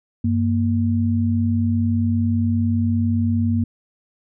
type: tone pair together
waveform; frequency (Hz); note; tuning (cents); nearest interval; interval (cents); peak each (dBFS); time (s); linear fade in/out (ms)
sine; 96.2 / 233.7; G2 / A#3; -32 / +5; octave + minor third; 1537; -19; 0.24-3.64; 5
effects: none